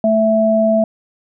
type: tone pair together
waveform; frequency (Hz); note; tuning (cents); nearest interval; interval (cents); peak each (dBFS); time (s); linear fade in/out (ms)
sine; 220 / 659.3; A3 / E5; 0 / 0; octave + perfect fifth; 1900; -15 / -12; 0.04-0.84; 2
effects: none